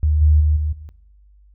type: tone with level steps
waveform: sine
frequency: 76 Hz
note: D#2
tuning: 40 cents flat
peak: -13 / -9 / -12 / -17 / -32 dBFS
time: 0.03-0.89 s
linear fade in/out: 0 ms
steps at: 0.21 / 0.4 / 0.56 / 0.72 s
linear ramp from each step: 10 ms
effects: noise-tail reverb RT60 1.0 s tail -25 dB re dry + added 50 Hz sine -47 dBFS peak until 1.54 s